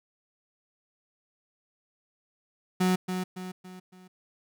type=tone with echo; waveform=35% pulse; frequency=183.9 Hz; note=F#3; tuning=10 cents flat; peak=-20 dBFS; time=2.8-2.96 s; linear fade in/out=10 ms; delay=280 ms; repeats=4; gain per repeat=-7 dB; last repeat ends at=4.08 s; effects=none